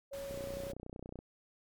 sine tone, 554.4 Hz, C#5, in tune, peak -40 dBFS, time 0.11-0.74 s, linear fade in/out 20 ms
pink noise, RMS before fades -50 dBFS, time 0.13-0.72 s, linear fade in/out 5 ms
click train, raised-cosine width 2 ms, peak -31 dBFS, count 28, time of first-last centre 0.31-1.189 s, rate 30.7 Hz
effects MP3 96 kbps

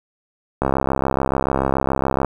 click train, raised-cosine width 1 ms, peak -4 dBFS, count 110, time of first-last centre 0.62-2.247 s, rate 67 Hz, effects 7-bit

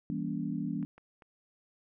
sine chord, E diminished seventh, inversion none, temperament just, 164.81 / 197.78 / 237.3 / 284.8 Hz, E3 / G3 / Bb3 / Db4, 0 / +16 / +31 / +47 cents, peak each -37 dBFS, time 0.1-0.85 s, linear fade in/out 0 ms
clicks, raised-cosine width 0.5 ms, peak -39 dBFS, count 3, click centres 0.828 / 0.98 / 1.222 s
effects none

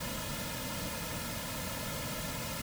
pink noise with comb filter, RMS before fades -38 dBFS, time 0-2.62 s, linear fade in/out 10 ms, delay 2.6 ms, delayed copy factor -0.85, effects none

